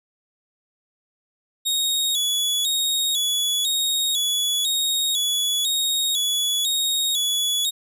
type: tone with vibrato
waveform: sawtooth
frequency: 3570 Hz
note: A7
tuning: 24 cents sharp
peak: -17 dBFS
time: 1.65-7.71 s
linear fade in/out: 20 ms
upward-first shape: square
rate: 1 Hz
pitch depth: 84 cents each way
effects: none